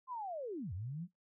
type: linear two-way sweep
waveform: sine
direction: down then up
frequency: 1062 to 81.8 to 187.1 Hz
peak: -39 dBFS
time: 0.07-1.08 s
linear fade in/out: 50 ms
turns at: 0.73 s
effects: noise-tail reverb RT60 0.2 s tail -24 dB re dry